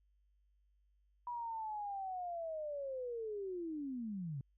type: linear sweep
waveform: sine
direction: down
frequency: 975 to 128.8 Hz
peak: -39 dBFS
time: 1.27-4.41 s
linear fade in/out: 2 ms
effects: added 50 Hz sine -70 dBFS peak until 4.57 s